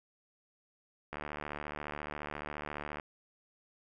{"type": "click train", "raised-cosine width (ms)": 0.5, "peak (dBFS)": -24, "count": 140, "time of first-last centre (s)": [1.13, 2.998], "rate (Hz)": 74.4, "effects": []}